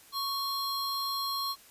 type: tone pair together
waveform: square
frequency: 1108.7 / 4186 Hz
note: C#6 / C8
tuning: 0 / 0 cents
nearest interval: octave + major seventh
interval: 2300 cents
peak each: -34 / -34 dBFS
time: 0.12-1.56 s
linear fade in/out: 50 ms
effects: white hiss -56 dBFS RMS until 1.7 s + resampled to 32000 Hz